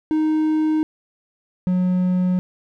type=tone pair in turn; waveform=triangle; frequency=311.1 / 182.07 Hz; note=D#4 / F#3; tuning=0 / -28 cents; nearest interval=major sixth; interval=928 cents; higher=first; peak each=-14 dBFS; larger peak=neither; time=0.11-0.83 / 1.67-2.39 s; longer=neither; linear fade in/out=0 ms; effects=none